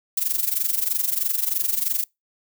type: noise with amplitude modulation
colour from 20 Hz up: violet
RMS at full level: -20 dBFS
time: 0.17-2.04 s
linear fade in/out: 5 ms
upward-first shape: sine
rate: 23.1 Hz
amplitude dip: 80%
effects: noise-tail reverb RT60 0.2 s tail -26 dB re dry